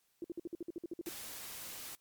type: tone bursts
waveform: sine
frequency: 340 Hz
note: F4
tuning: 46 cents flat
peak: -37 dBFS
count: 12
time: 0.22-1.09 s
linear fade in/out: 2 ms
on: 23 ms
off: 54 ms
type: noise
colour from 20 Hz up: white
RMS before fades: -46 dBFS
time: 1.06-1.95 s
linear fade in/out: 0 ms
effects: white hiss -75 dBFS RMS until 2 s + MP3 96 kbps